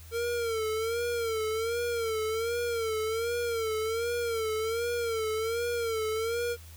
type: tone with vibrato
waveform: square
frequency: 455.8 Hz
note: A#4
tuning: 39 cents flat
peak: -29 dBFS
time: 0.11-6.57 s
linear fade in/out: 50 ms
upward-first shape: sine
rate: 1.3 Hz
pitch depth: 82 cents each way
effects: added 81 Hz sine -46 dBFS peak until 6.76 s + white hiss -54 dBFS RMS until 6.76 s